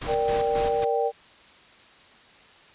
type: noise with tremolo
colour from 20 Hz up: pink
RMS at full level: -33 dBFS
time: 0.01-0.85 s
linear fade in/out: 10 ms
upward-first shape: square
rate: 3.7 Hz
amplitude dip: 60%
type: chord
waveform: sine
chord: G minor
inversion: first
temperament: equal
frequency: 466.2 / 587.3 / 784 Hz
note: Bb4 / D5 / G5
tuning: 0 / 0 / 0 cents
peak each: -24 / -28 / -26 dBFS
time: 0.06-1.12 s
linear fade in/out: 50 ms
effects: white hiss -52 dBFS RMS until 2.74 s + resampled to 8000 Hz